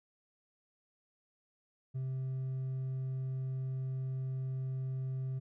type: tone with hard clipping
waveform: sine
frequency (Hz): 131.2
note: C3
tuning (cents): +5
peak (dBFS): -35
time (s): 1.94-5.4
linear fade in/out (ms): 20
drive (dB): 2
effects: none